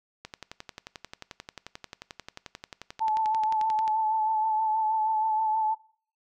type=click train; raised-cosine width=0.2 ms; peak=-21 dBFS; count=42; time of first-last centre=0.25-3.878 s; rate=11.3 Hz
type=tone with vibrato; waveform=sine; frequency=873 Hz; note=A5; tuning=14 cents flat; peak=-23 dBFS; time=3-5.75 s; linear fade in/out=20 ms; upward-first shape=sine; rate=6.3 Hz; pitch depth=28 cents each way
effects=noise-tail reverb RT60 0.5 s tail -21 dB re dry